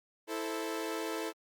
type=chord; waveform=sawtooth; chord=A minor; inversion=second; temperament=equal with one note detuned; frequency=328.7 / 440 / 523.3 Hz; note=E4 / A4 / C5; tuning=-5 / 0 / 0 cents; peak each=-34 / -34 / -39 dBFS; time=0.27-1.33 s; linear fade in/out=50 ms; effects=Opus 48 kbps